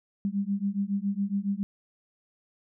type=beating tone pair; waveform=sine; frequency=196 / 203.2 Hz; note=G3 / G#3; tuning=0 / -38 cents; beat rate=7.2 Hz; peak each=-29 dBFS; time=0.25-1.63 s; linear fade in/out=0 ms; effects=none